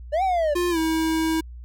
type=linear two-way sweep; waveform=triangle; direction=up then down; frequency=565 to 784 to 565 Hz; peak=-17 dBFS; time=0.12-0.55 s; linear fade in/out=20 ms; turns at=0.23 s
type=tone with pitch glide; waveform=square; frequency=352.4 to 321.3 Hz; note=F4 to E4; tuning=+16 to -44 cents; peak=-21 dBFS; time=0.55-1.41 s; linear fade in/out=10 ms; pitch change=-160 cents; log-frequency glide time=0.7-0.78 s
effects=added 60 Hz sine -36 dBFS peak until 1.64 s